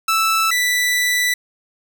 sawtooth tone pair in turn, 1318.5 / 1975.5 Hz, E6 / B6, 0 / 0 cents, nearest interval perfect fifth, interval 700 cents, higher second, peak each -11 / -12 dBFS, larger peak first, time 0.08-0.51 / 0.51-1.34 s, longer second, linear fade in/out 5 ms, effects none

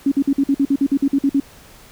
sine tone bursts, 277.2 Hz, C#4, in tune, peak -12 dBFS, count 13, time 0.06-1.401 s, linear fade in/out 5 ms, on 57 ms, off 50 ms, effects pink hiss -45 dBFS RMS until 1.91 s

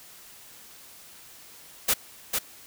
white noise with echo, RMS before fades -22 dBFS, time 1.88-1.94 s, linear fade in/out 10 ms, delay 450 ms, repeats 1, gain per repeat -4 dB, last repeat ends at 2.39 s, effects white hiss -49 dBFS RMS until 2.66 s

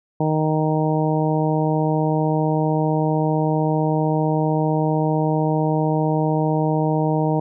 harmonic tone, 155.56 Hz, D#3, in tune, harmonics 1 / 2 / 3 / 4 / 5 / 6, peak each -20 / -23 / -25 / -26 / -27 / -28 dBFS, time 0.2-7.4 s, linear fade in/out 5 ms, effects none

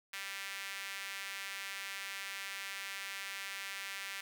sawtooth tone with high-pass filter, 196 Hz, G3, in tune, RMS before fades -43 dBFS, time 0.13-4.21 s, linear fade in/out 5 ms, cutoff 2000 Hz, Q 1.8, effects none

